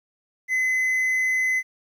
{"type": "tone", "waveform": "triangle", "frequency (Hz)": 2033, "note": "B6", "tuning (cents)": 50, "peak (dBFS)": -18, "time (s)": [0.48, 1.63], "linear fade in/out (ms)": 50, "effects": ["10-bit"]}